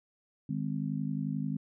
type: harmonic tone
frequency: 51.3 Hz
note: G#1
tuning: 21 cents flat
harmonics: 3 / 4 / 5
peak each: -34 / -35 / -36 dBFS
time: 0.49-1.57 s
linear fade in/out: 5 ms
effects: none